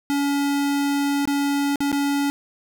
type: tone with dropouts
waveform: square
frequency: 283 Hz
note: C#4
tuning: 36 cents sharp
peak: -20 dBFS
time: 0.1-2.3 s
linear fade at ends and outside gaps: 0 ms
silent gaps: 1.254-1.275 / 1.758-1.805 / 1.917-1.927 s
effects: none